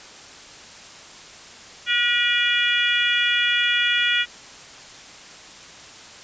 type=harmonic tone; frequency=481.3 Hz; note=B4; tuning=45 cents flat; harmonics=3 / 4 / 5 / 6 / 7; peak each=-24 / -24 / -24 / -24 / -24 dBFS; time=1.86-4.26 s; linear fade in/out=50 ms; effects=white hiss -42 dBFS RMS until 6.23 s + resampled to 16000 Hz